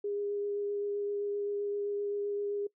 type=tone with vibrato; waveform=sine; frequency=407.8 Hz; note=G#4; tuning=32 cents flat; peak=-31 dBFS; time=0.04-2.67 s; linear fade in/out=5 ms; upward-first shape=sine; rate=7.7 Hz; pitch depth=10 cents each way; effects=noise-tail reverb RT60 0.1 s tail -21 dB re dry